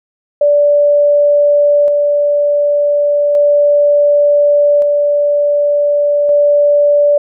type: tone with tremolo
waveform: sine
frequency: 582 Hz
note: D5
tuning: 16 cents flat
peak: -6 dBFS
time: 0.41-7.18 s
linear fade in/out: 5 ms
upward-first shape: square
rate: 0.34 Hz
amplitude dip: 25%
effects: none